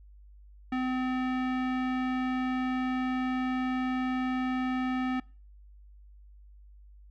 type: tone with low-pass filter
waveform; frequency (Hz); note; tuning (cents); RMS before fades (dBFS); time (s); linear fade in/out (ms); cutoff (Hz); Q
square; 256; C4; -38; -30; 0.72-5.2; 5; 2200; 1.4
effects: noise-tail reverb RT60 0.4 s tail -26 dB re dry + added 50 Hz sine -50 dBFS peak until 7.1 s